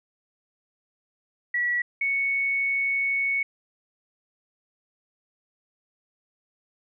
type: tone pair in turn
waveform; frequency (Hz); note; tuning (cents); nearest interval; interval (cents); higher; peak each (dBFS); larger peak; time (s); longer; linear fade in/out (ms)
sine; 1937 / 2217; B6 / C#7; -34 / 0; major second; 234; second; -22; neither; 1.54-1.82 / 2.01-3.43; second; 5
effects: none